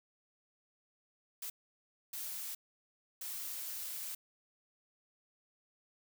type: noise bursts at uneven times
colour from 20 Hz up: blue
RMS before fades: -42 dBFS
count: 3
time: 1.42-1.5 / 2.13-2.55 / 3.21-4.15 s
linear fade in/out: 5 ms
effects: none

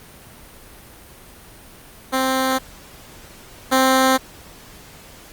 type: tone pair in turn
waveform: 10% pulse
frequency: 262.3 / 262.3 Hz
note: C4 / C4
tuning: +4 / +4 cents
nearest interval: unison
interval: 0 cents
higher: neither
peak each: -9 / -5 dBFS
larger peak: second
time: 2.12-2.59 / 3.71-4.18 s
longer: neither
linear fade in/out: 20 ms
effects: pink hiss -43 dBFS RMS until 5.32 s + Opus 32 kbps

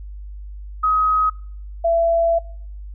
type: tone pair in turn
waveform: sine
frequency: 1265 / 670.1 Hz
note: D#6 / E5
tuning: +28 / +28 cents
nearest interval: major seventh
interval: 1100 cents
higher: first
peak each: -14 dBFS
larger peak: neither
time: 0.83-1.3 / 1.84-2.39 s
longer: second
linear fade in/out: 10 ms
effects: noise-tail reverb RT60 0.6 s tail -24 dB re dry + added 50 Hz sine -31 dBFS peak until 2.94 s

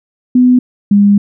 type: tone pair in turn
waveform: sine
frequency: 250 / 202.7 Hz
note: B3 / G#3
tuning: +21 / -42 cents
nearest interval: major third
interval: 363 cents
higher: first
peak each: -4 dBFS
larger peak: neither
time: 0.35-0.59 / 0.91-1.18 s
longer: second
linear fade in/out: 5 ms
effects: none

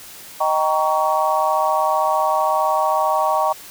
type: chord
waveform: sine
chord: Eb dominant seventh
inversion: none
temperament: just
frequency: 622.3 / 777.8 / 933.4 / 1120.1 Hz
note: Eb5 / G5 / Bb5 / Db6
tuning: 0 / -14 / +2 / +18 cents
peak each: -21 dBFS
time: 0.4-3.53 s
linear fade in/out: 10 ms
effects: white hiss -39 dBFS RMS until 3.7 s

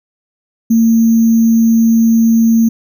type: tone with sample-and-hold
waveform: sine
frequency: 227.2 Hz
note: A#3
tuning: 44 cents flat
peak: -6 dBFS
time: 0.7-2.69 s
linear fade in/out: 10 ms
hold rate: 6300 Hz
effects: none

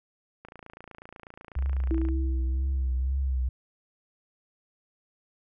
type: click train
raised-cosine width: 0.5 ms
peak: -29 dBFS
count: 47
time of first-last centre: 0.45-2.087 s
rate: 28.1 Hz
type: tone with vibrato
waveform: sine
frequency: 65.41 Hz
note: C2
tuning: in tune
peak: -24 dBFS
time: 1.56-3.49 s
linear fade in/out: 5 ms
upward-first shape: triangle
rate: 2 Hz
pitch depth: 75 cents each way
type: tone with exponential decay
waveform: sine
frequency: 325.8 Hz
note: E4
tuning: 20 cents flat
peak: -25 dBFS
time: 1.91-3.16 s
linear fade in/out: 0 ms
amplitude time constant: 270 ms
effects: none

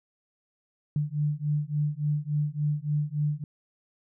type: beating tone pair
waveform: sine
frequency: 146.83 / 150.33 Hz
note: D3 / D3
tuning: 0 / +41 cents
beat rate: 3.5 Hz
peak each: -28 / -28 dBFS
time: 0.96-3.44 s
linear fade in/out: 2 ms
effects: none

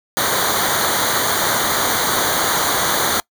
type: noise with comb filter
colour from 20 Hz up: pink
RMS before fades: -18 dBFS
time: 0.17-3.2 s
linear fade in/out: 0 ms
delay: 0.38 ms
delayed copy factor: -0.85
effects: noise-tail reverb RT60 0.1 s tail -24 dB re dry + high-pass 60 Hz 12 dB/octave

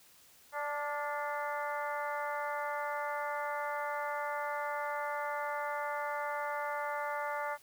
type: harmonic tone with a mistuned harmonic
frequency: 293.1 Hz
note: D4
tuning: 3 cents flat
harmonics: 2 / 3 / 4 / 5 / 6 / 7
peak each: -39 / -38 / -41 / -42 / -45 / -46 dBFS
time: 0.52-7.58 s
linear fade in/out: 50 ms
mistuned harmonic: 5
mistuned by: -40 cents
effects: white hiss -61 dBFS RMS until 7.62 s

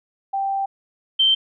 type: tone pair in turn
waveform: sine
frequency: 784 / 3122 Hz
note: G5 / G7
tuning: 0 / -8 cents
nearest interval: 2 octaves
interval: 2392 cents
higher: second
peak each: -20 / -13 dBFS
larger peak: second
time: 0.33-0.66 / 1.19-1.35 s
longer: first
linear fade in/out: 10 ms
effects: none

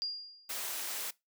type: tone with exponential decay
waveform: sine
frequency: 4816 Hz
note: D8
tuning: 43 cents sharp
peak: -30 dBFS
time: 0.02-0.62 s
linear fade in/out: 0 ms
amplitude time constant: 130 ms
type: noise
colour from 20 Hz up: white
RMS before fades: -38 dBFS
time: 0.49-1.11 s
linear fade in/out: 10 ms
effects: noise-tail reverb RT60 0.2 s tail -21 dB re dry + high-pass 400 Hz 12 dB/octave

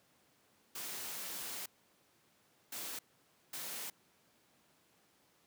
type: noise bursts at uneven times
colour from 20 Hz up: white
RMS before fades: -43 dBFS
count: 3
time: 0.75-1.66 / 2.72-2.99 / 3.53-3.9 s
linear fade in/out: 5 ms
effects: pink hiss -70 dBFS RMS until 5.46 s + high-pass 150 Hz 12 dB/octave

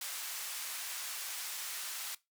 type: band-pass noise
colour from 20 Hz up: white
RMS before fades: -41 dBFS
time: 0.01-2.15 s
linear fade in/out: 5 ms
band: 970 to 14000 Hz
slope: 12 dB/octave
effects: noise-tail reverb RT60 0.2 s tail -19 dB re dry

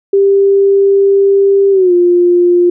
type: tone with pitch glide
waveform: sine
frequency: 395.2 to 352.1 Hz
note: G4 to F4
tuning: +14 to +14 cents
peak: -5 dBFS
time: 0.13-2.7 s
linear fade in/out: 5 ms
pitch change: -200 cents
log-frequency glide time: 1.71-1.93 s
effects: none

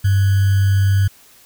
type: tone with sample-and-hold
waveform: sine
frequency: 97.7 Hz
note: G2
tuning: 5 cents flat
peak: -11 dBFS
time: 0.04-1.08 s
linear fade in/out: 10 ms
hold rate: 1575 Hz
effects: white hiss -48 dBFS RMS until 1.45 s

